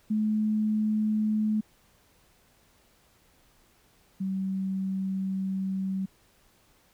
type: tone pair in turn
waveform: sine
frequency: 214.5 / 191.21 Hz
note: A3 / G3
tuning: -44 / -43 cents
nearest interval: major second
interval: 199 cents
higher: first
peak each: -23 / -27 dBFS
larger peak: first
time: 0.1-1.61 / 4.2-6.06 s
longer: second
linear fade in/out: 10 ms
effects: pink hiss -63 dBFS RMS until 6.93 s